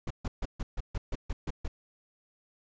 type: noise bursts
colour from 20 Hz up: brown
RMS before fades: -32 dBFS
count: 10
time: 0.07-1.68 s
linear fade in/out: 5 ms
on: 35 ms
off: 140 ms
effects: resampled to 16000 Hz